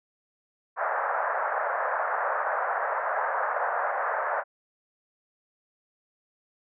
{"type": "band-pass noise", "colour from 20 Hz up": "pink", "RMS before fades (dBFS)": -28, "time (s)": [0.76, 4.44], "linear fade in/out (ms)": 50, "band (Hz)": [550, 1700], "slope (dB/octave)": 48, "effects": []}